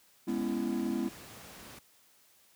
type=chord; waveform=triangle; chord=C# minor seventh; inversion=second; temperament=equal with one note detuned; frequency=207.7 / 246.9 / 277.2 / 334 Hz; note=G#3 / B3 / C#4 / E4; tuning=0 / 0 / 0 / +23 cents; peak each=-34 / -32 / -36 / -33 dBFS; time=0.27-1.09 s; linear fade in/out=10 ms
type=noise; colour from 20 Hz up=pink; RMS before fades=-49 dBFS; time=0.28-1.79 s; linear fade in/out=5 ms
effects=white hiss -64 dBFS RMS until 2.55 s + high-pass 80 Hz 12 dB/octave